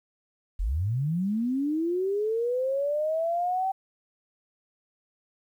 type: linear sweep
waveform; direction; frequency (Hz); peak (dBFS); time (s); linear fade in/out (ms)
sine; up; 37.55 to 775; -24; 0.59-3.72; 10
effects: 10-bit